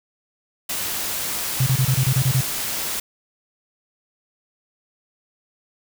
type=noise; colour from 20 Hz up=white; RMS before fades=-26 dBFS; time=0.69-3 s; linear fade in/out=5 ms
type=tone bursts; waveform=sine; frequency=130.81 Hz; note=C3; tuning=in tune; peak=-15 dBFS; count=9; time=1.6-2.409 s; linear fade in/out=5 ms; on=65 ms; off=28 ms
effects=none